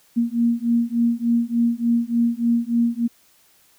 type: beating tone pair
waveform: sine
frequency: 233.1 / 236.5 Hz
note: A#3 / A#3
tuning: 0 / +25 cents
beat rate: 3.4 Hz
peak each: -20 dBFS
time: 0.16-3.08 s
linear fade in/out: 20 ms
effects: white hiss -57 dBFS RMS until 3.78 s